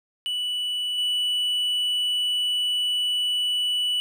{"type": "tone with level steps", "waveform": "triangle", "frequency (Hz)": 2960, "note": "F#7", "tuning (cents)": 0, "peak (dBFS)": [-23, -20], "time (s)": [0.26, 4], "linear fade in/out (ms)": 0, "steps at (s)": 0.98, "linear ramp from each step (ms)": 2, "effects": []}